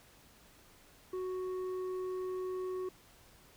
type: tone with low-pass filter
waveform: square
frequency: 370 Hz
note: F#4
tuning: in tune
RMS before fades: -38 dBFS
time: 1.13-2.89 s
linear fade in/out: 5 ms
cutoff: 760 Hz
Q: 5.4
effects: pink hiss -61 dBFS RMS until 3.56 s